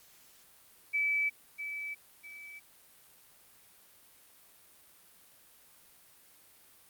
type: tone with echo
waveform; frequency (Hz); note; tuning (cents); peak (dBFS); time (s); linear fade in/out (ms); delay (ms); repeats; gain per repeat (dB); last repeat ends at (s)
sine; 2303; D7; -34; -27; 0.93-1.3; 20; 650; 2; -9; 2.6
effects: white hiss -60 dBFS RMS until 6.89 s + Opus 48 kbps